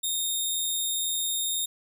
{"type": "tone", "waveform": "15% pulse", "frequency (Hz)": 3682, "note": "A#7", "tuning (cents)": -22, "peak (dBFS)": -19, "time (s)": [0.03, 1.66], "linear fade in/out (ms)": 10, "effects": []}